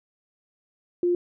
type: tone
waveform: sine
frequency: 351.9 Hz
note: F4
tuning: 13 cents sharp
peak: -19 dBFS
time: 1.03-1.15 s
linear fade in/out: 2 ms
effects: none